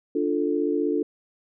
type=chord; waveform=sine; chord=D minor; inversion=none; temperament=equal; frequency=293.7 / 349.2 / 440 Hz; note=D4 / F4 / A4; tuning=0 / 0 / 0 cents; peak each=-25 / -26 / -26 dBFS; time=0.15-1.03 s; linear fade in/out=5 ms; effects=none